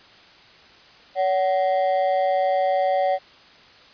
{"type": "ring-modulated tone", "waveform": "triangle", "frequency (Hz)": 658, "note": "E5", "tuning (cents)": -3, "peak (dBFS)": -13, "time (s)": [1.15, 3.19], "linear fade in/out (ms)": 50, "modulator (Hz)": 91.3, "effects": ["white hiss -49 dBFS RMS until 3.93 s", "resampled to 11025 Hz"]}